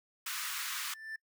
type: high-pass noise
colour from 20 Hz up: pink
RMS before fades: -38 dBFS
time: 0.26-0.94 s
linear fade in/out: 5 ms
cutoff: 1100 Hz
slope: 48 dB/octave
type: tone with exponential growth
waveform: triangle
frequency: 1770 Hz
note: A6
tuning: 10 cents sharp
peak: -35 dBFS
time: 0.56-1.16 s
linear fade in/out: 5 ms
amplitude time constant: 130 ms
effects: noise-tail reverb RT60 0.1 s tail -25 dB re dry